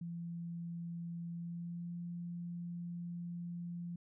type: tone with pitch glide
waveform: sine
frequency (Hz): 170 to 172.87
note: F3 to F3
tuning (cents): -46 to -17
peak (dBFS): -40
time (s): 0.01-3.96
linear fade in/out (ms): 5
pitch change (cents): +29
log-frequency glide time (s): 1.32-1.95
effects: none